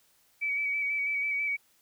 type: tone with vibrato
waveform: sine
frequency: 2283 Hz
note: D7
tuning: 50 cents flat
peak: -27 dBFS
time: 0.41-1.57 s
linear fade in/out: 20 ms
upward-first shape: square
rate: 6.1 Hz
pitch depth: 21 cents each way
effects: white hiss -66 dBFS RMS until 1.81 s